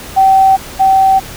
sine tone pair in turn, 770 / 770 Hz, G5 / G5, -31 / -31 cents, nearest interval unison, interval 0 cents, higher neither, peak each -4 / -5 dBFS, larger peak first, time 0.16-0.57 / 0.79-1.2 s, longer neither, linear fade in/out 20 ms, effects pink hiss -29 dBFS RMS until 1.36 s

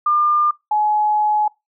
sine tone pair in turn, 1200 / 845.9 Hz, D6 / G#5, +37 / +32 cents, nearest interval tritone, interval 605 cents, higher first, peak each -13 / -14 dBFS, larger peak first, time 0.06-0.51 / 0.71-1.48 s, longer second, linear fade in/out 5 ms, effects noise-tail reverb RT60 0.2 s tail -23 dB re dry

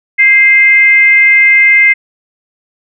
sine tone with frequency modulation, 2093 Hz, C7, in tune, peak -3 dBFS, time 0.18-1.94 s, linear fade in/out 20 ms, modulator 461 Hz, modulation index 0.36, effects none

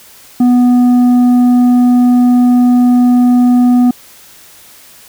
sine tone with tanh clipping, 246.2 Hz, B3, 5 cents flat, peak -6 dBFS, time 0.4-3.91 s, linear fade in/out 5 ms, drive 6 dB, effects white hiss -39 dBFS RMS until 5.08 s

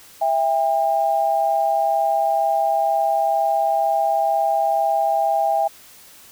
sine tone pair together, 659.3 / 801.4 Hz, E5 / G5, 0 / +38 cents, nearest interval minor third, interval 338 cents, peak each -20 / -18 dBFS, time 0.21-5.68 s, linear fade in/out 10 ms, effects white hiss -46 dBFS RMS until 6.31 s

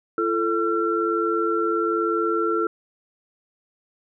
sine tone cluster, 339.6 / 440.7 / 1356 Hz, F4 / A4 / E6, -48 / +3 / +49 cents, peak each -24 dBFS, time 0.18-2.67 s, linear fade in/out 2 ms, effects none

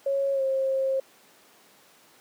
sine tone with pitch glide, 551 to 534.1 Hz, C#5 to C5, -11 to +36 cents, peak -22 dBFS, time 0.06-1 s, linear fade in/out 5 ms, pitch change -53 cents, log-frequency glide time 0.33-0.42 s, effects pink hiss -56 dBFS RMS until 2.2 s + high-pass 300 Hz 12 dB/octave

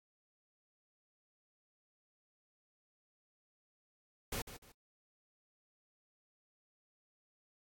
pink noise with echo, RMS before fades -39 dBFS, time 4.32-4.42 s, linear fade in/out 5 ms, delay 150 ms, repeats 2, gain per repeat -11 dB, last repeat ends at 4.72 s, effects AAC 64 kbps

